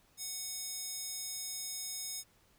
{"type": "tone with high-pass filter", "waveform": "square", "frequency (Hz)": 740, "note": "F#5", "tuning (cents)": 0, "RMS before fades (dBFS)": -41, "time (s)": [0.17, 2.24], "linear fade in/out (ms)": 50, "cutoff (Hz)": 6100, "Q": 1.5, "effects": ["pink hiss -68 dBFS RMS until 2.58 s"]}